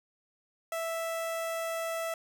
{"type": "tone with notch filter", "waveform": "sawtooth", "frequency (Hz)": 659, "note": "E5", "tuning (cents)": -1, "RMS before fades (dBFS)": -34, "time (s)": [0.72, 2.14], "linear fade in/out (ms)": 2, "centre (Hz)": 4300, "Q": 1.9, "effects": []}